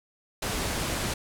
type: low-pass noise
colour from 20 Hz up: pink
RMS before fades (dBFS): -30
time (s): 0.42-1.14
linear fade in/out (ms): 5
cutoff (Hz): 12000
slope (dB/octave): 24
effects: none